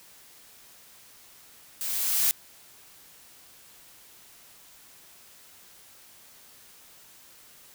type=noise with level ramp; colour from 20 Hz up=blue; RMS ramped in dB=-32 to -22 dBFS; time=1.81-2.31 s; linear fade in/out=0 ms; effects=white hiss -53 dBFS RMS until 7.74 s